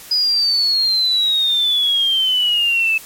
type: exponential sweep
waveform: sine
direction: down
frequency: 4978 to 2609 Hz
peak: -13 dBFS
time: 0.11-2.98 s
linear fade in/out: 5 ms
effects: white hiss -38 dBFS RMS until 3.05 s + MP3 64 kbps